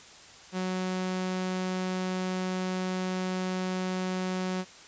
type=tone; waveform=sawtooth; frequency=185 Hz; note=F#3; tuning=in tune; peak=-25 dBFS; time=0.52-4.65 s; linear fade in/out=50 ms; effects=white hiss -50 dBFS RMS until 4.87 s + resampled to 16000 Hz

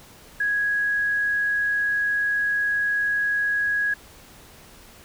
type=tone; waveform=sine; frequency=1661.2 Hz; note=G#6; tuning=in tune; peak=-20 dBFS; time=0.4-3.94 s; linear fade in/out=5 ms; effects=pink hiss -48 dBFS RMS until 5.04 s

